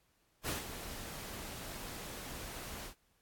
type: noise with ADSR envelope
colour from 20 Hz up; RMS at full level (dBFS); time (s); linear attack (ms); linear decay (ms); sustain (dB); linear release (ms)
pink; -35; 0.43-2.95; 54; 150; -10; 100
effects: pink hiss -74 dBFS RMS until 3.21 s + AAC 64 kbps